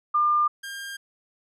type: tone pair in turn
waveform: sine / sawtooth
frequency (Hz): 1200 / 1605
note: D6 / G6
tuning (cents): +37 / +40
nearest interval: perfect fourth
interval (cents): 503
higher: second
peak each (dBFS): -18 / -30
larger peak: first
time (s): 0.14-0.48 / 0.63-0.97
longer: neither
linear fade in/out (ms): 10
effects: resampled to 32000 Hz